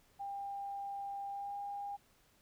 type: tone with pitch glide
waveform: sine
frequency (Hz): 798 to 807.3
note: G5 to G#5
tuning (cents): +31 to -49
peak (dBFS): -39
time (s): 0.19-1.97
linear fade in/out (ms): 20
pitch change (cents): +20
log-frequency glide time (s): 1.31-1.54
effects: pink hiss -69 dBFS RMS until 2.41 s